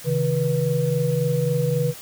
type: tone cluster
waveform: sine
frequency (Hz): 134.1 / 157.8 / 486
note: C3 / D#3 / B4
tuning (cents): +43 / +25 / -28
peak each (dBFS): -23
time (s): 0.04-1.94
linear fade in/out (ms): 50
effects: white hiss -40 dBFS RMS until 2.01 s